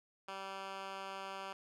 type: tone with band-pass filter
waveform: 10% pulse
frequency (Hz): 193.7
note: G3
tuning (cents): -20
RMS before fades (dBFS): -45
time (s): 0.28-1.53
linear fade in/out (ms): 5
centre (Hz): 1700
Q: 0.72
effects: none